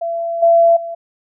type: tone with level steps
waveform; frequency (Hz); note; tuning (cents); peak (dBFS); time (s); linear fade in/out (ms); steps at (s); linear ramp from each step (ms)
sine; 674; E5; +38; -18 / -7 / -23; 0.01-0.95; 10; 0.42 / 0.76; 10
effects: none